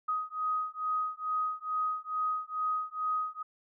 sine beating tone pair, 1253 / 1255.3 Hz, D#6 / D#6, +12 / +15 cents, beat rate 2.3 Hz, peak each -33 / -33 dBFS, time 0.08-3.43 s, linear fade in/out 10 ms, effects none

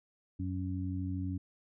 harmonic tone, 92.5 Hz, F#2, in tune, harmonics 1 / 2 / 3, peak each -35 / -41 / -38 dBFS, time 0.39-1.38 s, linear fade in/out 10 ms, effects none

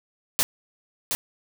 white noise with echo, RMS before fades -21 dBFS, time 0.39-0.43 s, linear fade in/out 0 ms, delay 720 ms, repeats 1, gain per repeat -5 dB, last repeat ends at 1.15 s, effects none

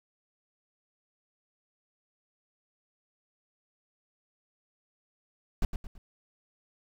brown noise with echo, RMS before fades -24 dBFS, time 5.62-5.65 s, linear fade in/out 2 ms, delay 110 ms, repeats 3, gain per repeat -8 dB, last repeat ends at 5.98 s, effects none

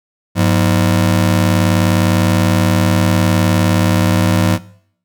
35% pulse ring-modulated tone, 139.7 Hz, C#3, 14 cents sharp, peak -5 dBFS, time 0.35-4.59 s, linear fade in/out 50 ms, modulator 39.7 Hz, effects noise-tail reverb RT60 0.6 s tail -19 dB re dry

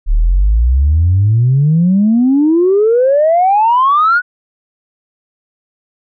sine exponential sweep, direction up, 35.24 to 1494 Hz, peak -6 dBFS, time 0.06-4.22 s, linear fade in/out 50 ms, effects tanh soft clip ceiling -3 dBFS

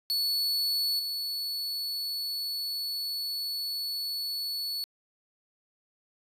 45% pulse tone with level steps, 4423 Hz, C#8, 5 cents flat, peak -25 / -30 dBFS, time 0.1-4.84 s, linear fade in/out 0 ms, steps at 0.99 s, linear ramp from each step 5 ms, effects resampled to 32000 Hz

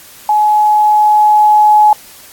sine tone with level ramp, 846 Hz, G#5, 32 cents sharp, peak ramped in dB -7 to -3 dBFS, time 0.29-1.93 s, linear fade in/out 2 ms, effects white hiss -37 dBFS RMS until 2.32 s + AAC 64 kbps

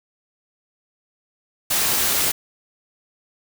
white noise, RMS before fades -20 dBFS, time 1.7-2.32 s, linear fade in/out 10 ms, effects none

